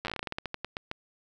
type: slowing click train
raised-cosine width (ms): 0.3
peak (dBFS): -17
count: 18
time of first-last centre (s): 0.05-0.914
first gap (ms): 9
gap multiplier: 1.19
effects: none